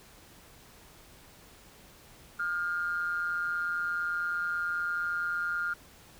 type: tone with amplitude modulation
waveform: sine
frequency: 1407 Hz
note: F6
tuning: 12 cents sharp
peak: -25 dBFS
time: 2.39-5.74 s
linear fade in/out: 10 ms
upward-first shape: sine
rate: 169 Hz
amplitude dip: 70%
effects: tanh soft clip ceiling -21 dBFS + pink hiss -55 dBFS RMS until 6.19 s